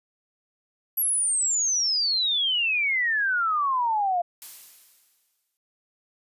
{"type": "exponential sweep", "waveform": "sine", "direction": "down", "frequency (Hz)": [11800, 685], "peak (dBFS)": -21, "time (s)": [0.97, 4.22], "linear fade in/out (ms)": 10}
{"type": "noise with exponential decay", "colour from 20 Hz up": "blue", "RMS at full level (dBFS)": -38, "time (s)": [4.42, 5.57], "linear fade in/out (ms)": 0, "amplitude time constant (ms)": 250}
{"effects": ["resampled to 32000 Hz"]}